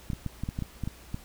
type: clicks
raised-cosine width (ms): 5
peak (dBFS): -19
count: 10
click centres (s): 0.102 / 0.133 / 0.263 / 0.436 / 0.489 / 0.589 / 0.623 / 0.837 / 0.875 / 1.144
effects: added 60 Hz sine -52 dBFS peak until 1.24 s + pink hiss -52 dBFS RMS until 1.24 s